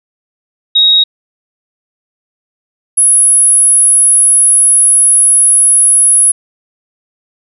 sine tone pair in turn, 3782 / 10697 Hz, A#7 / E9, +24 / +24 cents, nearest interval octave + tritone, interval 1800 cents, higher second, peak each -4 dBFS, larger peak neither, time 0.75-1.04 / 2.97-6.32 s, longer second, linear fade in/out 10 ms, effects none

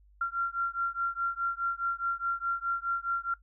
sine beating tone pair, 1374 / 1378.8 Hz, F6 / F6, -29 / -23 cents, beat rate 4.8 Hz, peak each -31 dBFS, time 0.21-3.34 s, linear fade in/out 5 ms, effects noise-tail reverb RT60 0.1 s tail -18 dB re dry + added 50 Hz sine -57 dBFS peak until 3.42 s

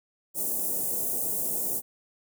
white band-stop noise, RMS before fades -29 dBFS, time 0.34-1.82 s, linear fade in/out 50 ms, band 640 to 8300 Hz, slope 24 dB/octave, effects high-pass 150 Hz 12 dB/octave

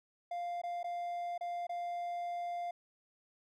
triangle tone with dropouts, 698.5 Hz, F5, in tune, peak -34 dBFS, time 0.31-2.71 s, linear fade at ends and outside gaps 5 ms, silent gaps 0.617-0.635 / 0.831-0.842 / 1.379-1.409 / 1.669-1.693 s, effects none

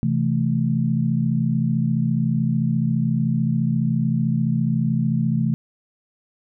sine chord, A minor, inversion first, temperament equal, 130.81 / 164.81 / 220 Hz, C3 / E3 / A3, 0 / 0 / 0 cents, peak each -22 dBFS, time 0.03-5.54 s, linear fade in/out 0 ms, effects none

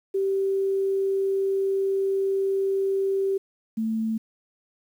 sine tone pair in turn, 389.2 / 221.9 Hz, G4 / A3, -12 / +15 cents, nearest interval minor seventh, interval 973 cents, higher first, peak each -21 / -23 dBFS, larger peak first, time 0.14-3.38 / 3.77-4.18 s, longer first, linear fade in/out 10 ms, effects 9-bit

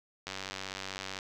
click train, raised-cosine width 0.2 ms, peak -20 dBFS, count 89, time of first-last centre 0.27-1.189 s, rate 95.8 Hz, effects none

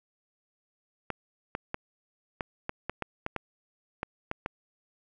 clicks, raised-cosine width 0.5 ms, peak -16 dBFS, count 12, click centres 1.103 / 1.551 / 1.744 / 2.408 / 2.694 / 2.896 / 3.023 / 3.264 / 3.363 / 4.031 / 4.314 / 4.461 s, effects none

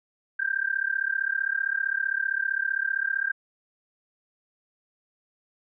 sine tone with amplitude modulation, 1584 Hz, G6, 18 cents sharp, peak -20 dBFS, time 0.39-3.32 s, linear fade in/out 10 ms, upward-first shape sine, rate 35.4 Hz, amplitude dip 95%, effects none

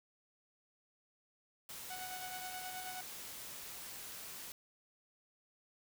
white noise, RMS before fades -48 dBFS, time 1.69-4.52 s, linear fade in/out 2 ms
sawtooth tone with tremolo, 740 Hz, F#5, in tune, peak -39 dBFS, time 1.9-3.01 s, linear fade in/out 5 ms, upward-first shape sine, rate 9.4 Hz, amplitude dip 45%
effects none

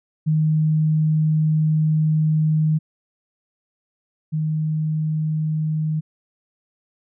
sine tone pair in turn, 155.56 / 155.56 Hz, D#3 / D#3, 0 / 0 cents, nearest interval unison, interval 0 cents, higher neither, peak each -15 / -19 dBFS, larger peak first, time 0.26-2.79 / 4.32-6.01 s, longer first, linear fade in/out 20 ms, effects none

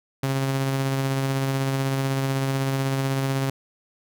sawtooth tone with tremolo, 135.2 Hz, C#3, 43 cents flat, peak -17 dBFS, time 0.23-3.5 s, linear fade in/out 5 ms, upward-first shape sine, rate 16 Hz, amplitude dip 25%, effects none

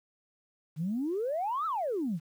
sine exponential two-way sweep, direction up then down, 145.9 to 1348 to 145.9 Hz, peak -28 dBFS, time 0.76-2.2 s, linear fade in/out 50 ms, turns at 1.66 s, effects tanh soft clip ceiling -24 dBFS + 10-bit

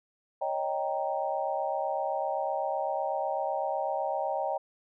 sine chord, Eb dominant seventh, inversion third, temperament equal, 554.4 / 622.3 / 784 / 932.3 Hz, Db5 / Eb5 / G5 / Bb5, 0 / 0 / 0 / 0 cents, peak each -34 / -33 / -32 / -36 dBFS, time 0.41-4.58 s, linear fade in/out 10 ms, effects none

